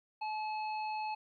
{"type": "harmonic tone", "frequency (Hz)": 860, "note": "A5", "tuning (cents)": -40, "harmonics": [1, 3, 5], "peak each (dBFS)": [-35, -45, -51], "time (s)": [0.21, 1.15], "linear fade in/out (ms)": 10, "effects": ["13-bit"]}